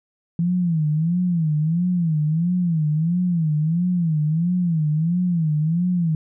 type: tone with vibrato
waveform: sine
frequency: 165.1 Hz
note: E3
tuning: 3 cents sharp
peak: -17 dBFS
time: 0.39-6.15 s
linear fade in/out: 2 ms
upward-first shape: sine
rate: 1.5 Hz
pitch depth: 160 cents each way
effects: none

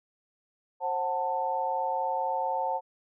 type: chord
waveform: sine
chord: F# diminished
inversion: second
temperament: just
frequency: 532.8 / 740 / 888 Hz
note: C5 / F#5 / A5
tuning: +31 / 0 / +16 cents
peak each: -33 / -32 / -29 dBFS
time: 0.8-2.81 s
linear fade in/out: 50 ms
effects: none

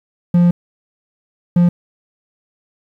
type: tone bursts at uneven times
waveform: triangle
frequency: 174.61 Hz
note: F3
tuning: in tune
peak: -6 dBFS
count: 2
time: 0.34-0.51 / 1.56-1.69 s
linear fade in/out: 5 ms
effects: 8-bit

